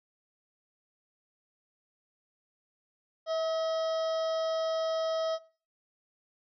harmonic tone with a mistuned harmonic, 640 Hz, D#5, 49 cents sharp, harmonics 1 / 2 / 3 / 5 / 6 / 7 / 8 / 9, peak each -28 / -39 / -49 / -44 / -50 / -55 / -46 / -54 dBFS, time 3.26-5.39 s, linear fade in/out 50 ms, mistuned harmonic 1, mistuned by +18 cents, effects noise-tail reverb RT60 0.4 s tail -20 dB re dry

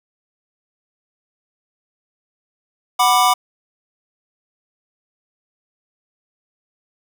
square chord, B minor, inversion second, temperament just, 740.8 / 987.8 / 1185.3 Hz, F#5 / B5 / D6, +2 / 0 / +16 cents, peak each -17 dBFS, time 2.99-3.34 s, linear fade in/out 10 ms, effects none

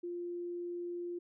sine tone, 349.2 Hz, F4, in tune, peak -37 dBFS, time 0.03-1.19 s, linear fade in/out 10 ms, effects none

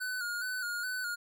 square tone with vibrato, 1465 Hz, F#6, 18 cents flat, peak -34 dBFS, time 0-1.16 s, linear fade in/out 20 ms, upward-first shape square, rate 2.4 Hz, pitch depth 45 cents each way, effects none

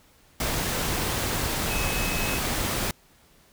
sine tone in noise, 2567 Hz, E7, 47 cents flat, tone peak -32 dBFS, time 1.7-2.38 s, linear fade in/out 2 ms, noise pink, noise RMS -27 dBFS, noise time 0.4-2.91 s, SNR -8 dB, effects pink hiss -58 dBFS RMS until 3.52 s

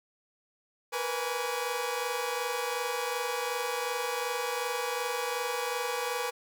sawtooth tone cluster, 474.7 / 497.4 / 829 / 1142 Hz, A#4 / B4 / G#5 / D6, +31 / +12 / -3 / -49 cents, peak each -32 / -31 / -33 / -34 dBFS, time 0.92-6.31 s, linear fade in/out 20 ms, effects none

